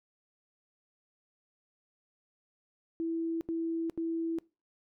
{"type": "tone bursts", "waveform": "sine", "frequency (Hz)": 329.6, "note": "E4", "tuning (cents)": 0, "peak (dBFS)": -30, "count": 3, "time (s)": [3, 4.386], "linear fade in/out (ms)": 0, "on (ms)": 410, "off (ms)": 78, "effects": ["noise-tail reverb RT60 0.3 s tail -23 dB re dry"]}